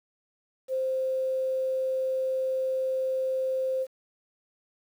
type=tone with quantisation; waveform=sine; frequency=523 Hz; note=C5; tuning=1 cent flat; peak=-25 dBFS; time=0.68-3.87 s; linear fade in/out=50 ms; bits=9; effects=none